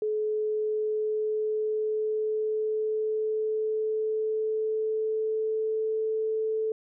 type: tone with pitch glide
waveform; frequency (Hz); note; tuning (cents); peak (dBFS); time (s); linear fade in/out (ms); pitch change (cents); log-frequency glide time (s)
sine; 428.1 to 438.4; A4 to A4; -47 to -6; -25; 0.02-6.72; 2; +41; 0.18-6.01
effects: none